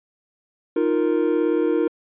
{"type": "chord", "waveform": "triangle", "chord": "Eb suspended second", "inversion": "none", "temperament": "equal", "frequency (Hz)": [311.1, 349.2, 466.2], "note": ["Eb4", "F4", "Bb4"], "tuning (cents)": [0, 0, 0], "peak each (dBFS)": -20, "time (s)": [0.76, 1.88], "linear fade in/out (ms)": 5, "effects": ["resampled to 8000 Hz"]}